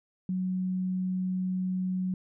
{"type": "tone", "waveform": "sine", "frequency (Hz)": 185, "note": "F#3", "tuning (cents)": 0, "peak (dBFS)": -27, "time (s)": [0.29, 2.14], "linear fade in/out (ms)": 2, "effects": []}